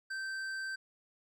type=tone with hard clipping; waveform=sine; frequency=1556 Hz; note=G6; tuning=13 cents flat; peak=-38 dBFS; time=0.1-0.76 s; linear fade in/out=10 ms; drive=9 dB; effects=none